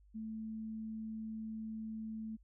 sine tone, 220 Hz, A3, in tune, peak -40 dBFS, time 0.14-2.37 s, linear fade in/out 20 ms, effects added 50 Hz sine -61 dBFS peak until 2.43 s

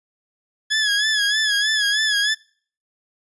20% pulse tone with vibrato, 1694 Hz, G#6, 34 cents sharp, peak -12 dBFS, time 0.7-2.35 s, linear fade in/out 20 ms, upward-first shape sine, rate 3.2 Hz, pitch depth 65 cents each way, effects noise-tail reverb RT60 0.5 s tail -25 dB re dry + resampled to 24000 Hz

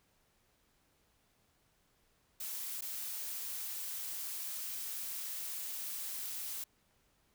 blue noise with dropouts, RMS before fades -41 dBFS, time 2.4-6.64 s, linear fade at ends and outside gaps 5 ms, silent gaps 2.81-2.82 s, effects pink hiss -73 dBFS RMS until 7.34 s

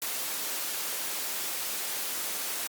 white high-pass noise, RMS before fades -33 dBFS, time 0.02-2.67 s, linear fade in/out 0 ms, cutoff 250 Hz, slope 12 dB/octave, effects Opus 48 kbps

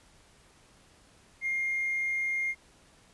sine tone with hard clipping, 2122 Hz, C7, 24 cents sharp, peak -28 dBFS, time 1.41-2.55 s, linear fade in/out 50 ms, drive 1 dB, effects pink hiss -60 dBFS RMS until 3.13 s + resampled to 24000 Hz

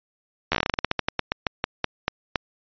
slowing click train, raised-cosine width 0.3 ms, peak -5 dBFS, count 22, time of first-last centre 0.52-2.358 s, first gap 12 ms, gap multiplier 1.17, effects resampled to 11025 Hz

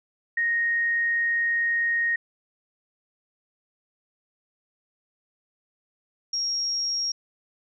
sine tone pair in turn, 1864.7 / 5588 Hz, A#6 / F8, 0 / 0 cents, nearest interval octave + perfect fifth, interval 1900 cents, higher second, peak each -21 / -24 dBFS, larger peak first, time 0.37-2.16 / 6.33-7.12 s, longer first, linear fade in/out 5 ms, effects none

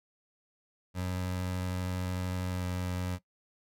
25% pulse tone with pitch glide, 91.3 to 90.41 Hz, F#2 to F#2, -23 to -40 cents, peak -28 dBFS, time 0.94-3.19 s, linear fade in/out 50 ms, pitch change -17 cents, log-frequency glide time 2.54-2.62 s, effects noise-tail reverb RT60 0.1 s tail -17 dB re dry

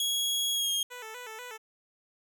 sawtooth tone with pitch glide, 3322 to 3242 Hz, G#7 to G#7, 0 to -42 cents, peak -24 dBFS, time 0-0.83 s, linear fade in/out 2 ms, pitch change -42 cents, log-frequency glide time 0.53-0.7 s
10% pulse tone with vibrato, 466.2 Hz, A#4, in tune, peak -32 dBFS, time 0.9-1.58 s, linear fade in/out 20 ms, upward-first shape square, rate 4.1 Hz, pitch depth 100 cents each way
effects none

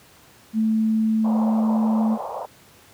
sine tone, 220 Hz, A3, in tune, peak -17 dBFS, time 0.53-2.18 s, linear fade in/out 50 ms
white band-pass noise, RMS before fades -31 dBFS, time 1.24-2.46 s, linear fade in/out 10 ms, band 480 to 1000 Hz, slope 48 dB/octave
effects pink hiss -51 dBFS RMS until 2.93 s + high-pass 80 Hz 12 dB/octave

